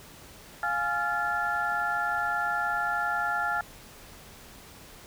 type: tone cluster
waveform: sine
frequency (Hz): 703 / 833 / 1386 / 1735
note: F5 / G#5 / F6 / A6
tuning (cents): +11 / +5 / -14 / -25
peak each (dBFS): -34 / -32 / -28 / -34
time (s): 0.63-3.61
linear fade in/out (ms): 2
effects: pink hiss -49 dBFS RMS until 5.06 s

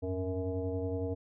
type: tone with frequency modulation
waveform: sine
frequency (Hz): 276.6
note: C#4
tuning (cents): -4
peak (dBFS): -31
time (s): 0.02-1.15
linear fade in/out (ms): 20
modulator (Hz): 188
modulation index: 1.6
effects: none

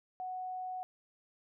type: tone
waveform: sine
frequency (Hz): 740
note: F#5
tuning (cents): 0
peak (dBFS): -37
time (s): 0.2-0.83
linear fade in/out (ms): 0
effects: none

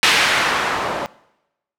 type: noise with low-pass filter sweep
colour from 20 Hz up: blue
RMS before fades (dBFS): -18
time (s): 0.03-1.06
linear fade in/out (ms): 0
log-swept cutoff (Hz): 2900 to 730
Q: 0.95
effects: noise-tail reverb RT60 0.9 s tail -21 dB re dry

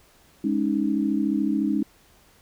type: chord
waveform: sine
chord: Ab suspended fourth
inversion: none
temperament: equal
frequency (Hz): 207.7 / 277.2 / 311.1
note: Ab3 / Db4 / Eb4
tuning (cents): 0 / 0 / 0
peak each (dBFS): -25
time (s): 0.44-1.83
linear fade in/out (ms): 5
effects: pink hiss -57 dBFS RMS until 2.41 s

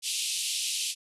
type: band-pass noise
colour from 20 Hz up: pink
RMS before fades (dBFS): -31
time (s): 0.02-0.95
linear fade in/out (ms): 50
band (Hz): 2700 to 11000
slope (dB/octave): 48
effects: resampled to 32000 Hz

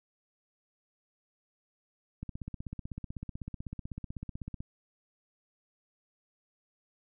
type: click train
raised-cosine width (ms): 5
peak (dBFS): -26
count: 39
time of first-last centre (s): 2.23-4.605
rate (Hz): 16
effects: none

